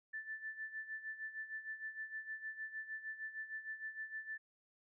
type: tone with tremolo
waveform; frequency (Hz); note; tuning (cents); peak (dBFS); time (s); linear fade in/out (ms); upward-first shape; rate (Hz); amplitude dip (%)
sine; 1760; A6; 0; -40; 0.13-4.38; 10; sine; 6.5; 75
effects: none